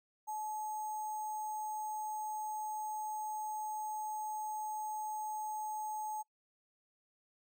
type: tone with sample-and-hold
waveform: sine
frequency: 857 Hz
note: A5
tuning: 46 cents flat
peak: -37 dBFS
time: 0.27-6.23 s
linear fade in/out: 20 ms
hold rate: 7350 Hz
effects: noise-tail reverb RT60 0.1 s tail -24 dB re dry